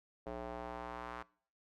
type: tone with band-pass filter sweep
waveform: square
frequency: 60.2 Hz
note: B1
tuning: 44 cents flat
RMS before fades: -44 dBFS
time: 0.26-1.23 s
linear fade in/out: 10 ms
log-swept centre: 580 to 1200 Hz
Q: 1.7
effects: noise-tail reverb RT60 0.5 s tail -22 dB re dry